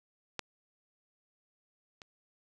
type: clicks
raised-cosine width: 0.2 ms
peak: -17 / -30 dBFS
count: 2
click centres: 0.393 / 2.018 s
effects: none